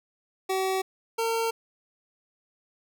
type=tone pair in turn; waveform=25% pulse; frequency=380 / 455.4 Hz; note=F#4 / A#4; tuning=+46 / -40 cents; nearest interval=minor third; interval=314 cents; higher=second; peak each=-21 dBFS; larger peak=neither; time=0.49-0.82 / 1.18-1.51 s; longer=neither; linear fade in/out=10 ms; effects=none